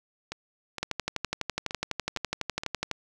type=two click trains; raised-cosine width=0.2 ms; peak=-17 / -11 dBFS; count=6 / 26; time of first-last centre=0.32-2.635 / 0.83-2.913 s; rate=2.16 / 12 Hz; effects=none